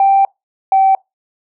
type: tone pair in turn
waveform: sine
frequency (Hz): 784 / 771.9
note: G5 / G5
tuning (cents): 0 / -27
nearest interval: unison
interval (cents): 27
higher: first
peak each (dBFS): -6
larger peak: neither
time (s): 0-0.25 / 0.72-0.95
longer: first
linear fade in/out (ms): 2
effects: noise-tail reverb RT60 0.2 s tail -26 dB re dry + tanh soft clip ceiling -3 dBFS